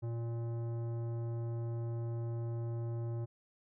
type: tone with tanh clipping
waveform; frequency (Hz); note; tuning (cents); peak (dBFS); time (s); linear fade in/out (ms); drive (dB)
triangle; 116.54; A#2; 0; -37; 0.02-3.26; 20; 18
effects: none